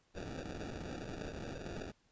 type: noise with sample-and-hold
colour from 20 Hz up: white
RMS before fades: -44 dBFS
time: 0.14-1.92 s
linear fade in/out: 20 ms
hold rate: 1050 Hz
effects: pink hiss -73 dBFS RMS until 2.11 s + resampled to 16000 Hz